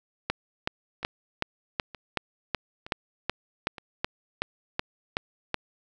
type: two click trains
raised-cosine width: 0.3 ms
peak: -24 / -9 dBFS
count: 4 / 15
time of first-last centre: 1.03-3.782 / 0.3-5.543 s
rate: 1.09 / 2.67 Hz
effects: none